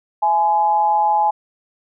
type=tone with amplitude modulation; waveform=sine; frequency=842 Hz; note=G#5; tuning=24 cents sharp; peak=-10 dBFS; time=0.22-1.31 s; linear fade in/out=10 ms; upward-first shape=sine; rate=174 Hz; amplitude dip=65%; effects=none